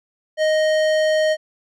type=tone with tanh clipping; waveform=sine; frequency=622.3 Hz; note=D#5; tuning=in tune; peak=-17 dBFS; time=0.37-1.37 s; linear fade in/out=50 ms; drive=17 dB; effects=none